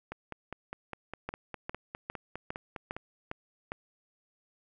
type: two click trains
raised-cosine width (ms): 0.5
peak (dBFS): -23 / -20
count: 15 / 7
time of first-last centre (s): 0.12-2.966 / 1.29-3.719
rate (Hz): 4.92 / 2.47
effects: none